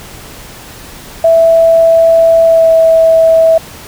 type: tone with pitch glide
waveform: sine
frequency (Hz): 659.3 to 651.7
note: E5 to E5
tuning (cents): 0 to -20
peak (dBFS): -3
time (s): 1.24-3.58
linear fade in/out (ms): 5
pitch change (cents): -20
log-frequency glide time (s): 2.44-2.73
effects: pink hiss -31 dBFS RMS until 3.87 s